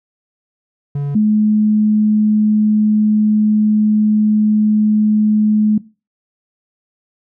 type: tone pair in turn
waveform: triangle / sine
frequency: 142.5 / 213 Hz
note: C#3 / G#3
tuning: +48 / +44 cents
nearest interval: perfect fifth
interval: 696 cents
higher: second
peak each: -14 / -9 dBFS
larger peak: second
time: 0.95-1.15 / 1.15-5.78 s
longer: second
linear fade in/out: 5 ms
effects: noise-tail reverb RT60 0.3 s tail -19 dB re dry